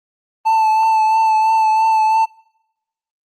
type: tone with vibrato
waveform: triangle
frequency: 880 Hz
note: A5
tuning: in tune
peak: -9 dBFS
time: 0.45-2.26 s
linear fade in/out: 20 ms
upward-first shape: triangle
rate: 3 Hz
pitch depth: 26 cents each way
effects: noise-tail reverb RT60 0.9 s tail -25 dB re dry + Opus 24 kbps